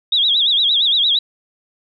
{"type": "tone with vibrato", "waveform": "sine", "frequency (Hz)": 3562, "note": "A7", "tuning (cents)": 21, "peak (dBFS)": -12, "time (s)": [0.12, 1.19], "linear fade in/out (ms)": 5, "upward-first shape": "sine", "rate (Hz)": 8.7, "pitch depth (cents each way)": 170, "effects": []}